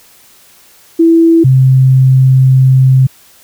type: tone pair in turn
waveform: sine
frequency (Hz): 330.6 / 131.2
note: E4 / C3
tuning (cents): +5 / +5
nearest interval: octave + major third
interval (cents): 1600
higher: first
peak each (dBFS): -3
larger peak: neither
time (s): 0.99-1.44 / 1.44-3.07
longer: second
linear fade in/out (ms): 10
effects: white hiss -43 dBFS RMS until 3.43 s